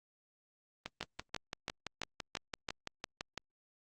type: two click trains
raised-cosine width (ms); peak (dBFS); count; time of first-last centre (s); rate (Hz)
0.2; -19 / -21; 6 / 16; 1.01-2.688 / 0.86-3.377; 2.98 / 5.96
effects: Opus 24 kbps